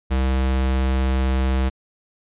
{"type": "tone", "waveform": "square", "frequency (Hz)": 65.41, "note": "C2", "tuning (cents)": 0, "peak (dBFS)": -18, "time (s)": [0.1, 1.7], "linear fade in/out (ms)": 20, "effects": ["resampled to 8000 Hz"]}